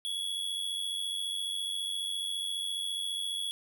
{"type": "tone with amplitude modulation", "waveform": "square", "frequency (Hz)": 3365, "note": "G#7", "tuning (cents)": 22, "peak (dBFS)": -30, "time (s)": [0.05, 3.51], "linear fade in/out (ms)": 0, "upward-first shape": "sine", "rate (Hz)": 94.6, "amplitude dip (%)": 60, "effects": []}